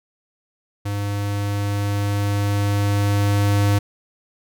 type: tone with level ramp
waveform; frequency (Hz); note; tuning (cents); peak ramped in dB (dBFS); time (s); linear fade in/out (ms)
square; 101.6; G#2; -38; -23 to -15; 0.85-3.79; 10
effects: none